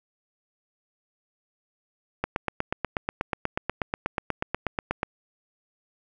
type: click train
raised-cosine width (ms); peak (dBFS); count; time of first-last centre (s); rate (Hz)
0.5; -10; 24; 2.24-5.031; 8.24
effects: none